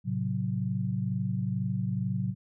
sine chord, F# diminished, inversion first, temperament just, 111 / 133.2 / 185 Hz, A2 / C3 / F#3, +16 / +31 / 0 cents, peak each -32 / -32 / -31 dBFS, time 0.04-2.35 s, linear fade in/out 50 ms, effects none

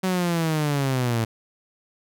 sawtooth linear sweep, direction down, 189.1 to 110.6 Hz, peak -17 dBFS, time 0.03-1.25 s, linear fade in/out 10 ms, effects none

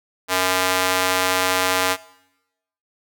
square tone with high-pass filter, 92.5 Hz, F#2, in tune, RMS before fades -20 dBFS, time 0.28-1.97 s, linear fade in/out 50 ms, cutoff 730 Hz, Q 0.66, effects noise-tail reverb RT60 0.9 s tail -20 dB re dry

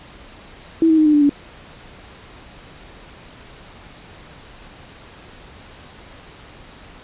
sine tone with pitch steps, 326.3 / 317.9 / 309.8 / 301.8 / 294.1 / 286.5 Hz, E4 / D#4 / D#4 / D4 / D4 / D4, -18 / +37 / -7 / +47 / +3 / -43 cents, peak -10 dBFS, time 0.82-1.294 s, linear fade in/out 2 ms, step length 79 ms, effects pink hiss -42 dBFS RMS until 7.03 s + resampled to 8000 Hz

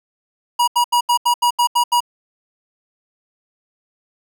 square tone bursts, 962 Hz, B5, 46 cents flat, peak -13 dBFS, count 9, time 0.59-2.005 s, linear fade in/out 10 ms, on 87 ms, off 79 ms, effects none

